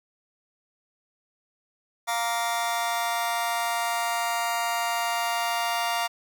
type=chord; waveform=sawtooth; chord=Bb major; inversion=second; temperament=just; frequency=699.2 / 932.3 / 1165.4 Hz; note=F5 / Bb5 / D6; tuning=+2 / 0 / -14 cents; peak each=-24 / -25 / -29 dBFS; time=2.07-6.08 s; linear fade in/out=20 ms; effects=none